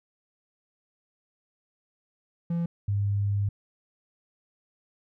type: tone pair in turn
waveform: triangle / sine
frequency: 169.9 / 101.06 Hz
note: F3 / G#2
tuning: -47 / -47 cents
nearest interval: major sixth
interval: 900 cents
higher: first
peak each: -23 dBFS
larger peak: neither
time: 2.5-2.66 / 2.88-3.49 s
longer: second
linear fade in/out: 5 ms
effects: none